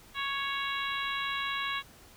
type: harmonic tone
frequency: 554.4 Hz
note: C#5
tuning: in tune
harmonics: 2 / 3 / 4 / 5 / 6 / 7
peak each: -35 / -37 / -38 / -39 / -40 / -40 dBFS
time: 0.14-1.83 s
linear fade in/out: 50 ms
effects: pink hiss -55 dBFS RMS until 2.16 s